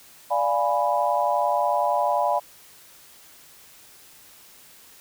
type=chord; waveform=sine; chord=D diminished seventh; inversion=none; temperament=equal; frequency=587.3 / 698.5 / 830.6 / 987.8 Hz; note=D5 / F5 / Ab5 / Cb6; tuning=0 / 0 / 0 / 0 cents; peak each=-25 dBFS; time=0.3-2.4 s; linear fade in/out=20 ms; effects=white hiss -50 dBFS RMS until 5 s